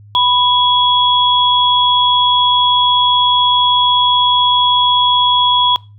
sine tone pair together, 987 / 3344 Hz, B5 / G#7, -1 / +11 cents, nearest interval octave + major sixth, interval 2112 cents, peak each -12 dBFS, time 0.15-5.76 s, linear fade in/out 0 ms, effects noise-tail reverb RT60 0.3 s tail -22 dB re dry + added 103 Hz sine -37 dBFS peak until 5.98 s

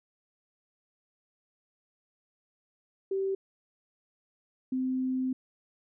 sine tone pair in turn, 387.2 / 258.4 Hz, G4 / C4, -21 / -21 cents, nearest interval perfect fifth, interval 700 cents, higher first, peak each -27 dBFS, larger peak neither, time 3.11-3.35 / 4.72-5.33 s, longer second, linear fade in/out 5 ms, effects none

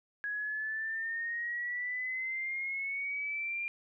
sine exponential sweep, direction up, 1661.2 to 2400 Hz, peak -33 dBFS, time 0.24-3.68 s, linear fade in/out 0 ms, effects none

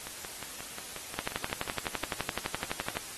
two click trains, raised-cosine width 0.3 ms, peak -22 / -14 dBFS, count 12 / 22, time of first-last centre 0.07-2.034 / 1.19-2.97 s, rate 5.6 / 11.8 Hz, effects white hiss -43 dBFS RMS until 3.17 s + AAC 32 kbps

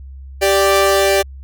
sawtooth tone pair together, 392 / 587.3 Hz, G4 / D5, 0 / 0 cents, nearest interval perfect fifth, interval 700 cents, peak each -10 dBFS, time 0.41-1.23 s, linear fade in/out 20 ms, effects added 67 Hz sine -31 dBFS peak until 1.43 s

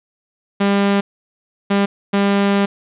sawtooth tone bursts at uneven times, 199.8 Hz, G3, 33 cents sharp, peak -9 dBFS, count 3, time 0.6-1.01 / 1.7-1.86 / 2.13-2.66 s, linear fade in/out 10 ms, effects resampled to 8000 Hz + 7-bit

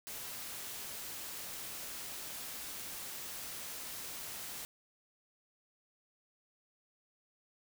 white noise, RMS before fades -44 dBFS, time 0.07-4.65 s, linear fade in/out 0 ms, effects none

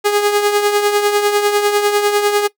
sawtooth tone with tremolo, 412.3 Hz, G#4, 13 cents flat, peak -6 dBFS, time 0.04-2.48 s, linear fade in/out 20 ms, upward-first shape triangle, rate 10 Hz, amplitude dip 60%, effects noise-tail reverb RT60 0.1 s tail -19 dB re dry

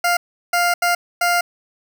20% pulse tone bursts at uneven times, 700 Hz, F5, 4 cents sharp, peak -10 dBFS, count 4, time 0.04-0.17 / 0.53-0.74 / 0.82-0.95 / 1.21-1.41 s, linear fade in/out 5 ms, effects none

